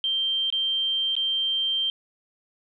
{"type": "tone with dropouts", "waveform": "sine", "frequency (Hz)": 3150, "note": "G7", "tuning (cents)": 8, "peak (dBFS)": -22, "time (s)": [0.04, 1.9], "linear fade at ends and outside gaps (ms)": 1, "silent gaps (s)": [[0.502, 0.525], [1.153, 1.165]], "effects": []}